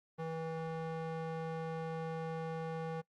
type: tone with band-pass filter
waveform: square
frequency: 162.2 Hz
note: E3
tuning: 28 cents flat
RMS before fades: -40 dBFS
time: 0.18-3.02 s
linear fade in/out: 20 ms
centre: 610 Hz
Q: 0.82
effects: noise-tail reverb RT60 0.1 s tail -23 dB re dry + Opus 32 kbps